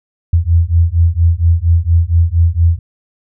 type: beating tone pair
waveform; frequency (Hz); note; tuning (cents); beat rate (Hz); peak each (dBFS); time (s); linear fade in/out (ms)
sine; 82.2 / 86.5; E2 / F2; -4 / -16; 4.3; -11; 0.33-2.79; 5
effects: none